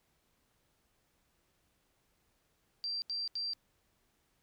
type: tone bursts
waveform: sine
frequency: 4711 Hz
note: D8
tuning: 5 cents sharp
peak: -34 dBFS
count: 3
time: 2.84-3.534 s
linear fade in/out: 0 ms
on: 180 ms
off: 77 ms
effects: pink hiss -75 dBFS RMS until 4.42 s